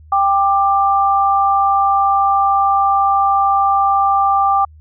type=tone pair together; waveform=sine; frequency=790 / 1183.7 Hz; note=G5 / D6; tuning=+13 / +13 cents; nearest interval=perfect fifth; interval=700 cents; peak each=-13 / -14 dBFS; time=0.12-4.65 s; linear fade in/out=5 ms; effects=added 77 Hz sine -39 dBFS peak until 4.8 s